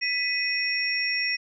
sine tone cluster, 1985 / 2509 / 5520 Hz, B6 / D#7 / F8, +8 / +14 / -21 cents, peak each -28 dBFS, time 0.01-1.37 s, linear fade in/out 20 ms, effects none

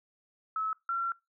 sine tone pair in turn, 1297 / 1363.4 Hz, E6 / F6, -28 / -42 cents, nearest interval minor second, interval 86 cents, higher second, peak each -29 / -28 dBFS, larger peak second, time 0.56-0.73 / 0.89-1.12 s, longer second, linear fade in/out 2 ms, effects noise-tail reverb RT60 0.2 s tail -22 dB re dry

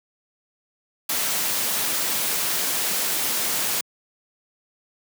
white noise, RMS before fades -24 dBFS, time 1.09-3.81 s, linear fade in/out 5 ms, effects high-pass 150 Hz 12 dB/octave

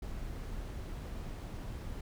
brown noise, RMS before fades -41 dBFS, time 0.02-2.01 s, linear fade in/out 5 ms, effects none

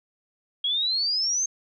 sine exponential sweep, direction up, 3267 to 6420 Hz, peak -22 dBFS, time 0.64-1.46 s, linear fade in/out 5 ms, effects none

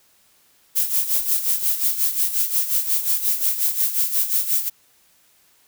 violet noise with tremolo, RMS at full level -18 dBFS, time 0.75-4.7 s, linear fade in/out 20 ms, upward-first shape sine, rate 5.6 Hz, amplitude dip 70%, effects white hiss -58 dBFS RMS until 5.67 s

